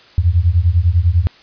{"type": "beating tone pair", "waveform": "sine", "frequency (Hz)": [81.6, 91.6], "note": ["E2", "F#2"], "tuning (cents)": [-17, -17], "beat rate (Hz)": 10, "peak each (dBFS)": -13, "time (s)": [0.18, 1.27], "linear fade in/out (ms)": 0, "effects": ["white hiss -45 dBFS RMS until 1.42 s", "resampled to 11025 Hz"]}